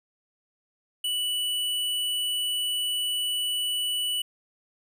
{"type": "tone", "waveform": "square", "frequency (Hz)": 2960, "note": "F#7", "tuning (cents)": 0, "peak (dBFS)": -26, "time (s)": [1.04, 4.22], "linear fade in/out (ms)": 5, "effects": []}